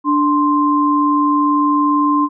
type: tone pair together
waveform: sine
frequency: 293.7 / 1046.6 Hz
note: D4 / C6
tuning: 0 / 0 cents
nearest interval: octave + minor seventh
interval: 2200 cents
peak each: -14 dBFS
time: 0.04-2.29 s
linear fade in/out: 50 ms
effects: none